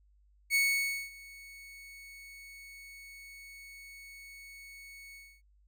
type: tone with ADSR envelope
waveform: 40% pulse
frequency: 2217 Hz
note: C#7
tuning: in tune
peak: -23 dBFS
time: 0.5-5.42 s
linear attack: 48 ms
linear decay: 550 ms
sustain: -24 dB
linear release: 270 ms
effects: added 50 Hz sine -62 dBFS peak until 5.67 s